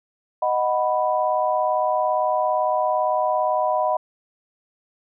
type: chord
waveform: sine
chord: B major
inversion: first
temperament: equal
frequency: 622.3 / 740 / 987.8 Hz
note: D#5 / F#5 / B5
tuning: 0 / 0 / 0 cents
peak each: -22 / -23 / -23 dBFS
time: 0.42-3.97 s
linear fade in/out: 5 ms
effects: none